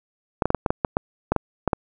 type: clicks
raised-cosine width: 1 ms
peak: -5 dBFS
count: 12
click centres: 0.422 / 0.456 / 0.504 / 0.547 / 0.662 / 0.705 / 0.848 / 0.969 / 1.32 / 1.363 / 1.677 / 1.732 s
effects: none

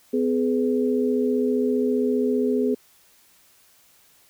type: tone cluster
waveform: sine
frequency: 253.1 / 421 / 496.1 Hz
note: B3 / G#4 / B4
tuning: +43 / +24 / +8 cents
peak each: -22 / -22 / -30 dBFS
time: 0.13-2.75 s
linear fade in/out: 10 ms
effects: white hiss -57 dBFS RMS until 4.29 s

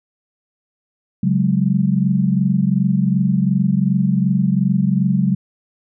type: chord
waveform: sine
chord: C# suspended fourth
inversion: none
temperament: equal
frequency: 138.59 / 185 / 207.7 Hz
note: C#3 / F#3 / G#3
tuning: 0 / 0 / 0 cents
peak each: -19 / -16 / -19 dBFS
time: 1.23-5.35 s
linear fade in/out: 5 ms
effects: none

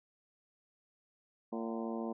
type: harmonic tone with a mistuned harmonic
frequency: 114.2 Hz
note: A#2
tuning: 35 cents flat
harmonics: 2 / 3 / 4 / 5 / 6 / 7 / 8 / 9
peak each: -38 / -42 / -44 / -46 / -48 / -49 / -50 / -51 dBFS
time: 1.52-2.13 s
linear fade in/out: 10 ms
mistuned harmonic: 7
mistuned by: -82 cents
effects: none

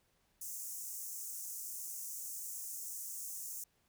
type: high-pass noise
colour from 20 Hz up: pink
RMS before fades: -44 dBFS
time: 0.41-3.64 s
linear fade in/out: 5 ms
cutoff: 6200 Hz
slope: 48 dB/octave
effects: pink hiss -75 dBFS RMS until 3.88 s

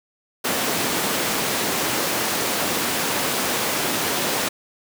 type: high-pass noise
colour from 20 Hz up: pink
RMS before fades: -23 dBFS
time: 0.44-4.49 s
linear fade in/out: 10 ms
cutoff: 230 Hz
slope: 12 dB/octave
effects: none

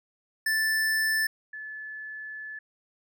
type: tone pair in turn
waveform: square / sine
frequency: 1760 / 1729.8 Hz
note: A6 / A6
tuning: 0 / -30 cents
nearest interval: unison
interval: 30 cents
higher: first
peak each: -24 / -36 dBFS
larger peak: first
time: 0.46-1.27 / 1.53-2.59 s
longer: second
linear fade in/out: 5 ms
effects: none

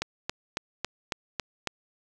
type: click train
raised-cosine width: 0.2 ms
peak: -11 dBFS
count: 7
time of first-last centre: 0.02-1.673 s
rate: 3.63 Hz
effects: none

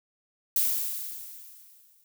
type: noise with exponential decay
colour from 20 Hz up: violet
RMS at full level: -23 dBFS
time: 0.56-2.04 s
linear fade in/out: 2 ms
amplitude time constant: 320 ms
effects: none

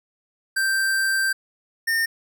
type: tone pair in turn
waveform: square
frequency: 1568 / 1820.4 Hz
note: G6 / A#6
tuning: 0 / -42 cents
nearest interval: minor third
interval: 258 cents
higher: second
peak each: -20 dBFS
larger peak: neither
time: 0.56-1.33 / 1.87-2.06 s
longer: first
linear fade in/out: 10 ms
effects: none

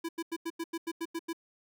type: tone bursts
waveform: square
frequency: 331.9 Hz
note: E4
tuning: 12 cents sharp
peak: -33 dBFS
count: 10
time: 0.04-1.331 s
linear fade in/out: 10 ms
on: 49 ms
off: 89 ms
effects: none

